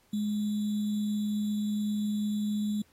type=tone with sample-and-hold; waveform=sine; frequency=209.5 Hz; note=G#3; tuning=15 cents sharp; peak=-27 dBFS; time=0.13-2.82 s; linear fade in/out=5 ms; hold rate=3675 Hz; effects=pink hiss -66 dBFS RMS until 2.92 s + AAC 48 kbps